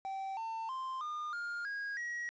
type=tone with pitch steps; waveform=triangle; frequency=774 / 899.4 / 1045.2 / 1214.5 / 1411.3 / 1640 / 1905.8 Hz; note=G5 / A5 / C6 / D#6 / F6 / G#6 / A#6; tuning=-22 / +38 / -2 / -42 / +18 / -22 / +38 cents; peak=-35 dBFS; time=0.05-2.29 s; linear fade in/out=0 ms; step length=320 ms; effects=resampled to 16000 Hz + 11-bit